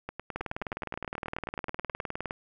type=two click trains; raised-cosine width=0.5 ms; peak=-20 / -18 dBFS; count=19 / 39; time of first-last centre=0.09-2.003 / 0.36-2.309 s; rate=9.41 / 19.5 Hz; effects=none